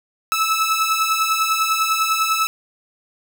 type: beating tone pair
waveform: sawtooth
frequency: 1300 / 1310 Hz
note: E6 / E6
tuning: -24 / -11 cents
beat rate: 10 Hz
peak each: -18 / -15 dBFS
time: 0.32-2.47 s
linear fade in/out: 0 ms
effects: none